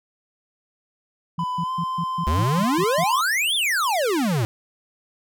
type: tone bursts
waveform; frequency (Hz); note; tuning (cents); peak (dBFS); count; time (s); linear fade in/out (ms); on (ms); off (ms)
sine; 168; E3; +33; -24; 9; 1.38-3.04; 5; 60; 140
type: tone with pitch glide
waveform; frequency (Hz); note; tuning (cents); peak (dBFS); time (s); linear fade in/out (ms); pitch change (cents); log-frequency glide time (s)
triangle; 1001 to 1034.5; B5 to C6; +23 to -20; -22; 1.39-3.21; 2; +57; 1.62-1.71
type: exponential two-way sweep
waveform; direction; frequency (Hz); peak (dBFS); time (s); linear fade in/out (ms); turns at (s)
square; up then down; 69.3 to 3634 to 104.4; -20; 2.27-4.45; 0; 3.55
effects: none